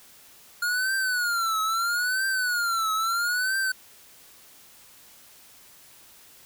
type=tone with vibrato; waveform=square; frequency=1422 Hz; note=F6; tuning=31 cents sharp; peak=-24 dBFS; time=0.62-3.72 s; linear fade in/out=5 ms; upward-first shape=triangle; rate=0.76 Hz; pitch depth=180 cents each way; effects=white hiss -52 dBFS RMS until 6.45 s